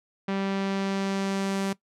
sawtooth tone with low-pass filter sweep, 195.2 Hz, G3, 7 cents flat, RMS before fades -28 dBFS, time 0.28-1.73 s, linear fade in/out 5 ms, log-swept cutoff 3200 to 10000 Hz, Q 0.86, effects noise-tail reverb RT60 0.1 s tail -19 dB re dry

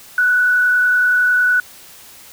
sine tone with frequency modulation, 1480 Hz, F#6, in tune, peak -11 dBFS, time 0.18-1.6 s, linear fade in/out 2 ms, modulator 30.8 Hz, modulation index 0.57, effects white hiss -41 dBFS RMS until 2.32 s

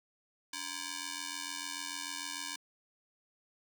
5% pulse ring-modulated tone, 659.3 Hz, E5, in tune, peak -24 dBFS, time 0.53-2.56 s, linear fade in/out 5 ms, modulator 373 Hz, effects high-pass 300 Hz 12 dB/octave

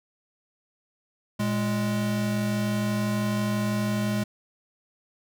square tone pair together, 115.5 / 207.8 Hz, A#2 / G#3, -16 / +1 cents, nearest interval minor seventh, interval 1017 cents, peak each -30 / -26 dBFS, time 1.39-4.24 s, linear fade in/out 10 ms, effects none

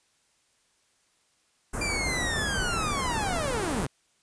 pink band-stop noise, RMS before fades -31 dBFS, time 1.73-3.86 s, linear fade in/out 10 ms, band 1700 to 7800 Hz, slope 24 dB/octave
sawtooth linear sweep, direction down, 2394 to 117.9 Hz, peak -25 dBFS, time 1.81-3.87 s, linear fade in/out 5 ms
effects white hiss -68 dBFS RMS until 4.22 s + resampled to 22050 Hz

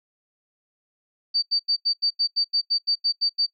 sine tone bursts, 4614 Hz, D8, 31 cents flat, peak -18 dBFS, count 13, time 1.34-3.466 s, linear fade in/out 20 ms, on 86 ms, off 84 ms, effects noise-tail reverb RT60 0.1 s tail -21 dB re dry

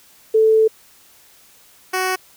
sine / 10% pulse tone pair in turn, 440 / 372.6 Hz, A4 / F#4, 0 / +12 cents, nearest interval minor third, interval 288 cents, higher first, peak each -10 / -10 dBFS, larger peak neither, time 0.34-0.68 / 1.93-2.16 s, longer first, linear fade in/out 10 ms, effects white hiss -50 dBFS RMS until 2.36 s

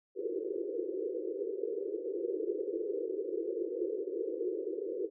white band-pass noise, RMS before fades -36 dBFS, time 0.15-5.1 s, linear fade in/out 50 ms, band 330 to 490 Hz, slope 96 dB/octave, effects none

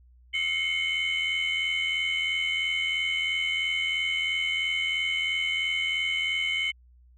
sine tone cluster, 2132 / 2215 / 3036 Hz, C7 / C#7 / F#7, +32 / -2 / +44 cents, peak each -28 dBFS, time 0.33-6.72 s, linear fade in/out 20 ms, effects tanh soft clip ceiling -20 dBFS + added 61 Hz sine -53 dBFS peak until 7.17 s

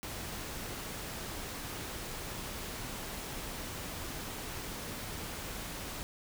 pink noise, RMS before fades -41 dBFS, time 0.03-6.03 s, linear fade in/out 0 ms, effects none

